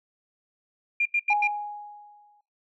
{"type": "tone bursts", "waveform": "sine", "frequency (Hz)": 2400, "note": "D7", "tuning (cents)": 37, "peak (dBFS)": -20, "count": 4, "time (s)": [1, 1.475], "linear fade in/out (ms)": 5, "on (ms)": 55, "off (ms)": 85}
{"type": "tone with exponential decay", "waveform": "sine", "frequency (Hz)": 830, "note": "G#5", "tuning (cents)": -1, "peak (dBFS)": -19, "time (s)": [1.3, 2.41], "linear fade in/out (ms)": 5, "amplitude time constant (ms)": 240}
{"effects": ["noise-tail reverb RT60 0.4 s tail -23 dB re dry", "tanh soft clip ceiling -11 dBFS"]}